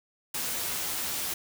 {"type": "noise with comb filter", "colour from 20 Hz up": "white", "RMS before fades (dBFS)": -32, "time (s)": [0.34, 1.34], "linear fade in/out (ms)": 5, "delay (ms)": 12, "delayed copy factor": 0.55, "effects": []}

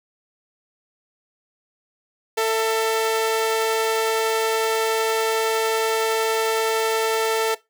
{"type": "tone pair together", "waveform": "sawtooth", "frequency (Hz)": [445.6, 663], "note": ["A4", "E5"], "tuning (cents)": [22, 10], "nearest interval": "perfect fifth", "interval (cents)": 688, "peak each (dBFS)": [-15, -25], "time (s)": [2.37, 7.55], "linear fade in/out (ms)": 10, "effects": ["noise-tail reverb RT60 0.2 s tail -19 dB re dry"]}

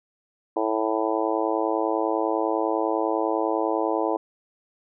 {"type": "harmonic tone", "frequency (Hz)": 110, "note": "A2", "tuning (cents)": 0, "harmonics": [3, 4, 5, 6, 7, 8, 9], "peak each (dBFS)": [-27, -28, -29, -30, -30, -31, -32], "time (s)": [0.56, 4.17], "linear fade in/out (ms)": 5, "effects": []}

